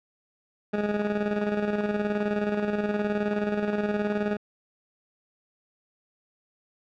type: tone with tremolo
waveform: 20% pulse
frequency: 207.7 Hz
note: G#3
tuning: in tune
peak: -18 dBFS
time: 0.73-4.37 s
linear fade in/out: 10 ms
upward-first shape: square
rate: 19 Hz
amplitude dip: 45%
effects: low-pass 2000 Hz 12 dB/octave